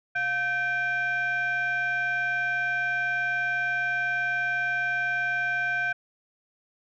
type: tone with frequency modulation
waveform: sine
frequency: 1548 Hz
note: G6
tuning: 22 cents flat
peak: -23 dBFS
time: 0.15-5.93 s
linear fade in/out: 10 ms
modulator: 839 Hz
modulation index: 0.67
effects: tanh soft clip ceiling -20 dBFS